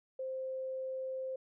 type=tone; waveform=sine; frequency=523.3 Hz; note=C5; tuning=in tune; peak=-36 dBFS; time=0.19-1.36 s; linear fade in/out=5 ms; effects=none